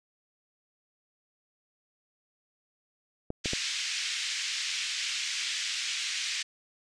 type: clicks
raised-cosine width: 2 ms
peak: -19 dBFS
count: 3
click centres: 3.304 / 3.458 / 3.534 s
type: band-pass noise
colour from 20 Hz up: pink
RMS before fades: -33 dBFS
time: 3.44-6.43 s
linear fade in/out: 10 ms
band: 2100 to 6800 Hz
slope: 24 dB/octave
effects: resampled to 22050 Hz